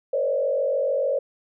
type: tone with frequency modulation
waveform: sine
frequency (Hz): 550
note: C#5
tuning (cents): -14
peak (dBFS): -20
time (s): 0.13-1.19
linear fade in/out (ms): 5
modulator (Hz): 46.9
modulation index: 1.2
effects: none